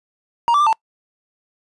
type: tone with pitch steps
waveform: triangle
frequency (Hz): 940 / 1162 / 1189 / 890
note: A#5 / D6 / D6 / A5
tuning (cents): +14 / -19 / +21 / +20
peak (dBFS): -10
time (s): 0.48-0.728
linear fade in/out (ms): 0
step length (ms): 62
effects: noise-tail reverb RT60 0.1 s tail -26 dB re dry + resampled to 24000 Hz